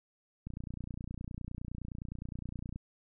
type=click train; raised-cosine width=5 ms; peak=-28 dBFS; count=69; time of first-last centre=0.47-2.76 s; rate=29.7 Hz; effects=none